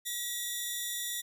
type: tone pair together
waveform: 10% pulse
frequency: 1921 / 3546 Hz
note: B6 / A7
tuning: -48 / +13 cents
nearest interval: major seventh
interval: 1061 cents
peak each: -29 / -28 dBFS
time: 0.05-1.22 s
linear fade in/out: 20 ms
effects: none